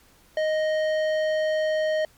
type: tone with tanh clipping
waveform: sine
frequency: 622.3 Hz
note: D#5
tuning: in tune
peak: -23 dBFS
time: 0.37-2.05 s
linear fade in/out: 2 ms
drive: 13 dB
effects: pink hiss -57 dBFS RMS until 2.17 s + MP3 96 kbps